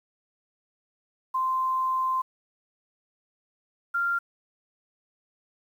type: tone pair in turn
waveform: sine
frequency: 1041 / 1389.6 Hz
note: C6 / F6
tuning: -9 / -9 cents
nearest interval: perfect fourth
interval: 500 cents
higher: second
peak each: -23 dBFS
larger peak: neither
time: 1.34-2.22 / 3.94-4.19 s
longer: first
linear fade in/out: 10 ms
effects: 9-bit